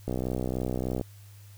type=click train; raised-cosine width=2 ms; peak=-17 dBFS; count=60; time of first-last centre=0.08-1.012 s; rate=63.3 Hz; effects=added 101 Hz sine -47 dBFS peak until 1.57 s + white hiss -58 dBFS RMS until 1.57 s